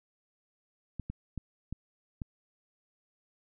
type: clicks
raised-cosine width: 5 ms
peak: -24 dBFS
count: 5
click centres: 0.997 / 1.1 / 1.377 / 1.726 / 2.218 s
effects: none